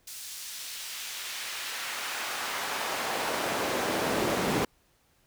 brown noise with high-pass filter sweep, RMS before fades -32 dBFS, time 0.07-4.65 s, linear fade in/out 5 ms, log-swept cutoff 6200 to 240 Hz, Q 0.74, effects pink hiss -67 dBFS RMS until 5.26 s

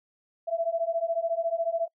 sine beating tone pair, 659.3 / 673.3 Hz, E5 / E5, 0 / +36 cents, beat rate 14 Hz, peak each -28 dBFS, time 0.47-1.88 s, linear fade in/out 20 ms, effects noise-tail reverb RT60 0.1 s tail -25 dB re dry

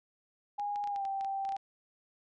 sine tone with pitch glide, 820 to 782.5 Hz, G#5 to G5, -22 to -3 cents, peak -32 dBFS, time 0.58-1.57 s, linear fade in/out 10 ms, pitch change -81 cents, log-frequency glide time 0.88-1.05 s
clicks, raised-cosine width 0.2 ms, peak -32 dBFS, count 12, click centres 0.597 / 0.759 / 0.84 / 0.874 / 0.961 / 1.052 / 1.21 / 1.247 / 1.451 / 1.491 / 1.522 / 1.565 s
effects none

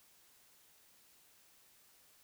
silence, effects white hiss -66 dBFS RMS until 2.23 s

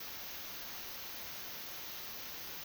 white band-stop noise, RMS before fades -45 dBFS, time 0-2.64 s, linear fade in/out 5 ms, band 6500 to 12000 Hz, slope 96 dB/octave, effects none

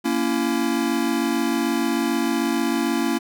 square chord, A# diminished, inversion none, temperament just, 233.1 / 279.7 / 335.6 Hz, A#3 / C#4 / E4, 0 / +16 / +31 cents, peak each -25 dBFS, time 0.04-3.19 s, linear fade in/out 20 ms, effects none

